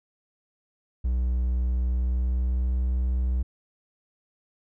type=tone with pitch glide; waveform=triangle; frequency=61.74 to 62.71 Hz; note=B1 to B1; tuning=0 to +27 cents; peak=-20 dBFS; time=1.04-3.43 s; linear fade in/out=10 ms; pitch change=+27 cents; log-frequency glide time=1.86-2.84 s; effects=none